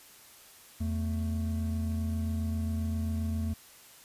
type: tone pair together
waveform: triangle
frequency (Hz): 83.2 / 222.1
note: E2 / A3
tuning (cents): +17 / +16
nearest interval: octave + perfect fourth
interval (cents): 1699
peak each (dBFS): -28 / -32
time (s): 0.8-3.54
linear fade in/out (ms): 10
effects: white hiss -54 dBFS RMS until 4.04 s + resampled to 32000 Hz